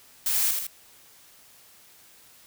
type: noise with echo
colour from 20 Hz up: blue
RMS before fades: -25 dBFS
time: 0.26-0.51 s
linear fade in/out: 2 ms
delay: 79 ms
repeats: 2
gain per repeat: -4 dB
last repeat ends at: 0.668 s
effects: white hiss -54 dBFS RMS until 2.46 s